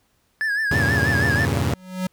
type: tone with vibrato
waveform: triangle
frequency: 1701 Hz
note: G#6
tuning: 41 cents sharp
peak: -18 dBFS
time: 0.41-1.45 s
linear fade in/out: 0 ms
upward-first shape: sine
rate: 6.2 Hz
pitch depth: 80 cents each way
type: chord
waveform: sawtooth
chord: E diminished seventh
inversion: none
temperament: equal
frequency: 82.41 / 98 / 116.54 / 138.59 Hz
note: E2 / G2 / Bb2 / Db3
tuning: 0 / 0 / 0 / 0 cents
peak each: -21 dBFS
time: 0.71-1.74 s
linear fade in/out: 5 ms
type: tone with exponential growth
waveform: square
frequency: 185 Hz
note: F#3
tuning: in tune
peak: -20 dBFS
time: 1.65-2.07 s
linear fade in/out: 5 ms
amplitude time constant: 91 ms
effects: pink hiss -65 dBFS RMS until 2.12 s